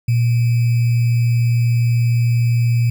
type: tone with sample-and-hold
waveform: sine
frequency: 118.5 Hz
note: A#2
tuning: 29 cents sharp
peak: -12 dBFS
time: 0.08-2.9 s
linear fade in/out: 5 ms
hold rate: 2450 Hz
effects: none